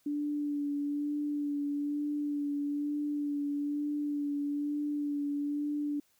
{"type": "tone with vibrato", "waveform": "sine", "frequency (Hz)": 290.7, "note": "D4", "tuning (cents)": -18, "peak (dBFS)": -30, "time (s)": [0.06, 6], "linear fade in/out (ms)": 5, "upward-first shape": "sine", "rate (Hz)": 1.1, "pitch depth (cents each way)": 20, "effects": ["white hiss -70 dBFS RMS until 6.19 s"]}